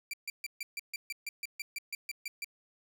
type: tone bursts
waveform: sawtooth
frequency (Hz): 2349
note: D7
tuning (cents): 0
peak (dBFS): -32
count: 15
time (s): 0.11-2.445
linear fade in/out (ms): 2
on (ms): 25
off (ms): 140
effects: none